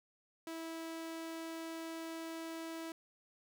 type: tone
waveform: sawtooth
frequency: 326.9 Hz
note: E4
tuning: 14 cents flat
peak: -38 dBFS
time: 0.47-2.92 s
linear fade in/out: 2 ms
effects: none